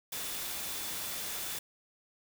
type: tone in noise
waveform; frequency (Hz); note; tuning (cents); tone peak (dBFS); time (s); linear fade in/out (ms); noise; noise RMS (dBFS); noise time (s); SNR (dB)
sine; 3500; A7; -10; -49; 0.12-1.59; 5; white; -38; 0.12-1.59; -14
effects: none